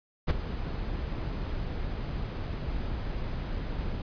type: noise with ADSR envelope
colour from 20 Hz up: brown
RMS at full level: -20 dBFS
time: 0.27-4.02 s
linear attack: 29 ms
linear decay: 18 ms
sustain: -13 dB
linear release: 4 ms
effects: resampled to 11025 Hz